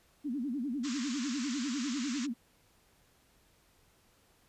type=tone with vibrato; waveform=sine; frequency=261.6 Hz; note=C4; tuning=in tune; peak=-32 dBFS; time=0.24-2.34 s; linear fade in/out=20 ms; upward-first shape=sine; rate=10 Hz; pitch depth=240 cents each way
type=band-pass noise; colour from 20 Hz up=white; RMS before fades=-43 dBFS; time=0.83-2.27 s; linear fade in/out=20 ms; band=1000 to 7500 Hz; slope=96 dB/octave
effects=pink hiss -67 dBFS RMS until 4.48 s + resampled to 32000 Hz